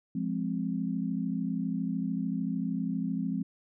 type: chord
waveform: sine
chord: F minor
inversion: none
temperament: equal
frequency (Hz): 174.61 / 207.7 / 261.6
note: F3 / Ab3 / C4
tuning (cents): 0 / 0 / 0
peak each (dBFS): -33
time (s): 0.15-3.43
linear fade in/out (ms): 5
effects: none